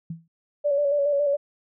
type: tone with exponential decay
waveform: sine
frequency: 164.81 Hz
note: E3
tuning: in tune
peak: -27 dBFS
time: 0.1-0.28 s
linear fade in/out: 5 ms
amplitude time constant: 37 ms
type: tone with vibrato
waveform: sine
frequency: 573 Hz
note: D5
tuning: 43 cents flat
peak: -19 dBFS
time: 0.64-1.37 s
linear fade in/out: 20 ms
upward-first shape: square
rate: 7.2 Hz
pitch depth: 34 cents each way
effects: none